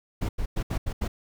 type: noise bursts at uneven times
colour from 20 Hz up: brown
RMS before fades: -27 dBFS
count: 6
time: 0.21-0.29 / 0.38-0.46 / 0.56-0.63 / 0.7-0.78 / 0.86-0.93 / 1.01-1.08 s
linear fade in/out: 10 ms
effects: none